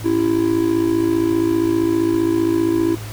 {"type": "tone with amplitude modulation", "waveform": "triangle", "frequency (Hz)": 332.1, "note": "E4", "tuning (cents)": 13, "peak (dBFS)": -9, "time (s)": [0.04, 2.96], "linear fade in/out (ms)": 20, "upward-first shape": "sine", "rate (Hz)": 55.2, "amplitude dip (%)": 80, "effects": ["added 108 Hz sine -29 dBFS peak until 3.12 s", "pink hiss -36 dBFS RMS until 3.12 s"]}